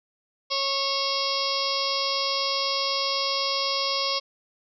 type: harmonic tone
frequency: 548 Hz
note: C#5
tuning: 20 cents flat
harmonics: 1 / 2 / 4 / 5 / 6 / 7 / 8 / 9 / 10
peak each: -32 / -30 / -36 / -36 / -33 / -35 / -32 / -30 / -32 dBFS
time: 0.5-4.2 s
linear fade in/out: 20 ms
effects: none